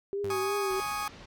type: tone with vibrato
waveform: sine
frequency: 392 Hz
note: G4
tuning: in tune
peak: -29 dBFS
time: 0.13-0.8 s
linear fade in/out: 0 ms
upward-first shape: triangle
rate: 2.9 Hz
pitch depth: 70 cents each way
type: tone with exponential decay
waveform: sawtooth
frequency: 100.4 Hz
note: G2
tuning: 42 cents sharp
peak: -33 dBFS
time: 0.24-0.75 s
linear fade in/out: 0 ms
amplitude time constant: 110 ms
type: chord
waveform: 35% pulse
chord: Ab suspended fourth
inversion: none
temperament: equal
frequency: 830.6 / 1108.7 / 1244.5 Hz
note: Ab5 / Db6 / Eb6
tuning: 0 / 0 / 0 cents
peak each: -34 / -37 / -32 dBFS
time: 0.3-1.08 s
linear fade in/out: 2 ms
type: low-pass noise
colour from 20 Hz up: pink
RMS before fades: -49 dBFS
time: 0.7-1.26 s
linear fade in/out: 10 ms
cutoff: 5400 Hz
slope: 24 dB/octave
effects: none